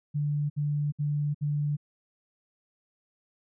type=tone bursts; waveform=sine; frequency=146.83 Hz; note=D3; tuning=in tune; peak=-25 dBFS; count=4; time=0.14-1.769 s; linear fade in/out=20 ms; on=360 ms; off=63 ms; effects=none